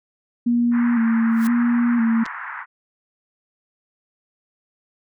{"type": "tone with vibrato", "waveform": "sine", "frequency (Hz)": 233.1, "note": "A#3", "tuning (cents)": 0, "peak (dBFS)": -15, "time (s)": [0.46, 2.24], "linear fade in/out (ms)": 10, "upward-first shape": "square", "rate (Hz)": 0.98, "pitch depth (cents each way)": 40}
{"type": "band-pass noise", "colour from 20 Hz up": "white", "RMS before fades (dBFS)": -32, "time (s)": [0.71, 2.66], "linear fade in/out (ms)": 50, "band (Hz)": [900, 1900], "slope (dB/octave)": 48}
{"type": "noise with exponential growth", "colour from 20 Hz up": "white", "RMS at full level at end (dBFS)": -32, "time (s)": [1.3, 1.47], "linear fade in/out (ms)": 0, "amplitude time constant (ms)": 36}
{"type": "clicks", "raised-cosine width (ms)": 0.2, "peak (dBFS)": [-19, -16], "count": 2, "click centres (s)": [2.256, 2.262]}
{"effects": []}